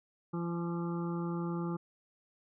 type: harmonic tone with a mistuned harmonic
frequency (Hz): 170.8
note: F3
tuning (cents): -38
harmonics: 1 / 2 / 3 / 5 / 6 / 7 / 8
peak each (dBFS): -34 / -38 / -49 / -47 / -54 / -46 / -53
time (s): 0.33-1.77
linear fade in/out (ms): 10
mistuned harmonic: 6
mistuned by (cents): +56
effects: none